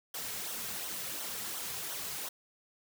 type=noise with flanger; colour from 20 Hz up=white; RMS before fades=-39 dBFS; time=0.14-2.29 s; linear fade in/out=5 ms; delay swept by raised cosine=0.41 to 3.51 ms; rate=2.8 Hz; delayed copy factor=-0.6; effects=none